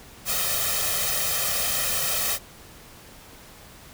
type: noise with comb filter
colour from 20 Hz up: white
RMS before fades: -25 dBFS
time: 0.25-2.39 s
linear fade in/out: 50 ms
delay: 1.6 ms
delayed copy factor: +0.95
effects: pink hiss -47 dBFS RMS until 3.93 s